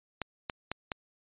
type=clicks; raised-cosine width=0.3 ms; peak=-17 dBFS; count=4; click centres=0.217 / 0.498 / 0.716 / 0.918 s; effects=resampled to 8000 Hz